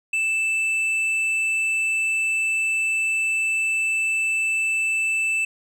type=tone with hard clipping; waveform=sine; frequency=2642 Hz; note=E7; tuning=3 cents sharp; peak=-21 dBFS; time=0.13-5.45 s; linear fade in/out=5 ms; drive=5 dB; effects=none